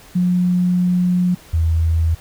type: tone pair in turn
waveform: sine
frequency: 179.3 / 81.69 Hz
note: F3 / E2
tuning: +46 / -15 cents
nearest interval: octave + major second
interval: 1361 cents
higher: first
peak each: -13 dBFS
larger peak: neither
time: 0.15-1.35 / 1.53-2.15 s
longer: first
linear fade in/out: 10 ms
effects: pink hiss -44 dBFS RMS until 2.2 s